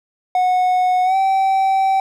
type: tone with pitch glide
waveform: triangle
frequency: 733 to 771.7 Hz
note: F#5 to G5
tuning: -16 to -27 cents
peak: -11 dBFS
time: 0.35-2 s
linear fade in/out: 2 ms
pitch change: +89 cents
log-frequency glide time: 1.04-1.16 s
effects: none